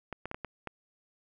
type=clicks; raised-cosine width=0.5 ms; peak=-22 dBFS; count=6; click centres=0.127 / 0.256 / 0.314 / 0.345 / 0.447 / 0.673 s; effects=none

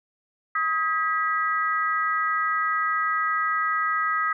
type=tone cluster; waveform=sine; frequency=1264 / 1619 / 1952 Hz; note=D#6 / G#6 / B6; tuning=+27 / -45 / -21 cents; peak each=-23 / -30 / -28 dBFS; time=0.55-4.33 s; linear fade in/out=5 ms; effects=none

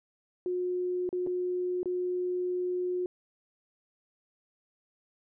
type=tone with dropouts; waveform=sine; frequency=360.9 Hz; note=F#4; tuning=43 cents flat; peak=-28 dBFS; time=0.46-3.06 s; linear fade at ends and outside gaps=1 ms; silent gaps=1.091-1.128 / 1.265-1.271 / 1.831-1.857 s; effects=none

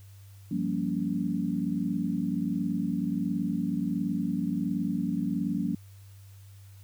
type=chord; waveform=sine; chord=G half-diminished seventh; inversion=third; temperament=equal with one note detuned; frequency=174.61 / 196 / 233.1 / 283.3 Hz; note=F3 / G3 / Bb3 / Db4; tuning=0 / 0 / 0 / +38 cents; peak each=-32 dBFS; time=0.51-5.75 s; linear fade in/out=5 ms; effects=added 98 Hz sine -47 dBFS peak until 6.83 s + white hiss -61 dBFS RMS until 6.83 s

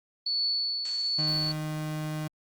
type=tone with tremolo; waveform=sine; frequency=4442 Hz; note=C#8; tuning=3 cents sharp; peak=-24 dBFS; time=0.26-1.52 s; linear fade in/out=5 ms; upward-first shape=triangle; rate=1.3 Hz; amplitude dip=50%
type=noise with exponential decay; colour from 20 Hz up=blue; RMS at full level=-33 dBFS; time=0.85-1.68 s; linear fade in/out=2 ms; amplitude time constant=180 ms
type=tone; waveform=35% pulse; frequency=154.1 Hz; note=D#3; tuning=16 cents flat; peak=-29 dBFS; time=1.18-2.28 s; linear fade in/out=10 ms
effects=Opus 24 kbps

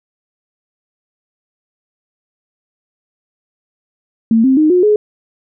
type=tone with pitch steps; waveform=sine; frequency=225.8 / 263.9 / 308.5 / 360.5 / 421.4 Hz; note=A3 / C4 / D#4 / F#4 / G#4; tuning=+45 / +15 / -15 / -45 / +25 cents; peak=-7 dBFS; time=4.31-4.96 s; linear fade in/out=2 ms; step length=130 ms; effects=none

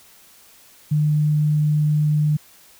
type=tone; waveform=sine; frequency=150.7 Hz; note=D3; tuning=45 cents sharp; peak=-15 dBFS; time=0.91-2.37 s; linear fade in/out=10 ms; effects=white hiss -50 dBFS RMS until 2.79 s

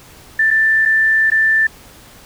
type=tone with dropouts; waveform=sine; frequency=1771 Hz; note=A6; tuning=11 cents sharp; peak=-10 dBFS; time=0.39-1.67 s; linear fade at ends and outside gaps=5 ms; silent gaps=0.506-0.51 / 0.853-0.857 / 1.302-1.317 s; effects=pink hiss -42 dBFS RMS until 2.25 s

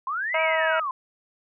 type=linear two-way sweep; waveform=sine; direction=up then down; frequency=1008 to 2349 to 1008 Hz; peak=-25 dBFS; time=0.07-0.91 s; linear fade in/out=2 ms; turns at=0.41 s
type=harmonic tone; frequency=320 Hz; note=D#4; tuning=49 cents sharp; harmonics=2 / 3 / 4 / 5 / 6 / 7 / 8 / 9; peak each=-24 / -28 / -30 / -32 / -34 / -35 / -36 / -37 dBFS; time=0.34-0.8 s; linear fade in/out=5 ms
effects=none

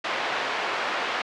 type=band-pass noise; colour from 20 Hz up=pink; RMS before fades=-28 dBFS; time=0.04-1.22 s; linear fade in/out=5 ms; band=640 to 2900 Hz; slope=12 dB/octave; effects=low-pass 6000 Hz 12 dB/octave

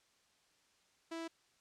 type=tone; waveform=sawtooth; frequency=329.6 Hz; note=E4; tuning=in tune; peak=-37 dBFS; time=1.11-1.28 s; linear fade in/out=10 ms; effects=white hiss -72 dBFS RMS until 1.6 s + low-pass 7000 Hz 12 dB/octave

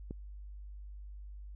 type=click; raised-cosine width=3 ms; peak=-28 dBFS; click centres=0.109 s; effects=added 50 Hz sine -44 dBFS peak until 1.55 s

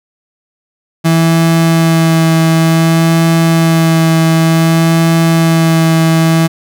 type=tone with vibrato; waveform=35% pulse; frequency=163.7 Hz; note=E3; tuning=12 cents flat; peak=-5 dBFS; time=1.04-6.48 s; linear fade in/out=20 ms; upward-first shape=sine; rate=0.55 Hz; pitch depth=13 cents each way; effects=none

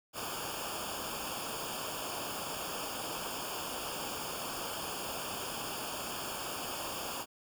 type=noise with comb filter; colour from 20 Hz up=pink; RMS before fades=-39 dBFS; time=0.13-7.26 s; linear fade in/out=50 ms; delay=0.5 ms; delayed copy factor=-0.9; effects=none

